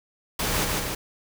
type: noise with echo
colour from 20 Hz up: pink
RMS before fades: -26 dBFS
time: 0.39-0.65 s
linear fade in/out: 5 ms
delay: 150 ms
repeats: 2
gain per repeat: -2 dB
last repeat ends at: 0.95 s
effects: none